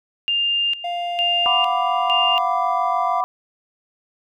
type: tone with tremolo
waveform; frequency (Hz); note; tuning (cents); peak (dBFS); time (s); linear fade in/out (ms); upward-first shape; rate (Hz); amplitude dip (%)
sine; 2803; F7; +6; -17; 0.28-2.38; 0; square; 1.1; 80
type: tone with pitch glide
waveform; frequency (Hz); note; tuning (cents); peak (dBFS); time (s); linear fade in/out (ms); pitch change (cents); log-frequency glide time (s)
triangle; 699 to 693.4; F5 to F5; +1 to -13; -21; 0.84-3.21; 5; -14; 1.45-2.49
type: chord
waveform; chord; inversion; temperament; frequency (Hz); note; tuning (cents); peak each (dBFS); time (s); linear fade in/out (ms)
sine; B minor; second; equal with one note detuned; 740 / 991.2 / 1174.7; F#5 / B5 / D6; 0 / +6 / 0; -23; 1.46-3.24; 0
effects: none